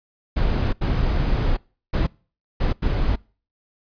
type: noise bursts at uneven times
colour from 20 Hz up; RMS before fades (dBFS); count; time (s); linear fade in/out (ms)
brown; -20; 5; 0.36-0.73 / 0.81-1.57 / 1.93-2.07 / 2.6-2.73 / 2.82-3.16; 10
effects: noise-tail reverb RT60 0.4 s tail -25 dB re dry + resampled to 11025 Hz